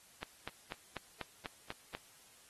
click train, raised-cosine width 0.3 ms, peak -24 dBFS, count 8, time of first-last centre 0.23-1.95 s, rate 4.07 Hz, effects white hiss -62 dBFS RMS until 2.49 s + AAC 32 kbps

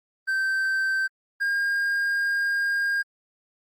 triangle tone pair in turn, 1555 / 1614.9 Hz, G6 / G#6, -14 / -49 cents, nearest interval minor second, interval 65 cents, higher second, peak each -20 dBFS, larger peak neither, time 0.27-1.08 / 1.4-3.03 s, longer second, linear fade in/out 20 ms, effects Opus 32 kbps

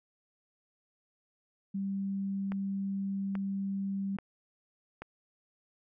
sine tone, 196 Hz, G3, in tune, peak -31 dBFS, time 1.74-4.17 s, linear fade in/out 10 ms
click train, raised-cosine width 0.5 ms, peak -26 dBFS, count 4, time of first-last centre 2.52-5.02 s, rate 1.2 Hz
effects none

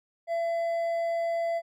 triangle tone with hard clipping, 673 Hz, E5, 36 cents sharp, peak -27 dBFS, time 0.27-1.62 s, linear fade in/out 50 ms, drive 7 dB, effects none

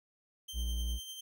sawtooth tone with tremolo, 3136 Hz, G7, in tune, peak -38 dBFS, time 0.48-1.21 s, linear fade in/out 10 ms, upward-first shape sine, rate 10 Hz, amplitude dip 40%
triangle tone, 58.27 Hz, A#1, in tune, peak -30 dBFS, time 0.53-1 s, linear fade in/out 50 ms
effects none

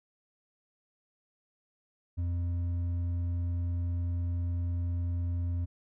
sine tone with hard clipping, 87 Hz, F2, 6 cents flat, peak -30 dBFS, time 2.17-5.66 s, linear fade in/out 20 ms, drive 4 dB, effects none

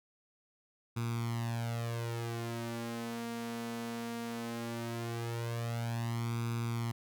sawtooth tone with flanger, 116.7 Hz, A#2, 2 cents sharp, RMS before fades -37 dBFS, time 0.96-6.92 s, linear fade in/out 10 ms, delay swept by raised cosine 0.81 to 4.51 ms, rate 0.18 Hz, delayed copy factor +0.8, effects none

